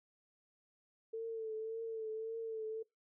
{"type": "tone with vibrato", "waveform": "sine", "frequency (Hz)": 445.7, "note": "A4", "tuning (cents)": 22, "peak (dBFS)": -38, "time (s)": [1.13, 2.83], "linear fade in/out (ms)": 10, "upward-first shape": "triangle", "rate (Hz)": 1.8, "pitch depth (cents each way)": 43, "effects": ["noise-tail reverb RT60 0.2 s tail -23 dB re dry"]}